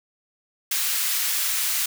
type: high-pass noise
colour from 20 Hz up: white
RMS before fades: -24 dBFS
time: 0.71-1.86 s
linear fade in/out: 5 ms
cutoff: 1500 Hz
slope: 12 dB/octave
effects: none